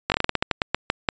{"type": "slowing click train", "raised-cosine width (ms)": 0.3, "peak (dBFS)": -3, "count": 14, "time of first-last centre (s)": [0.1, 1.088], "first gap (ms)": 19, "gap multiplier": 1.21, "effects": ["resampled to 16000 Hz"]}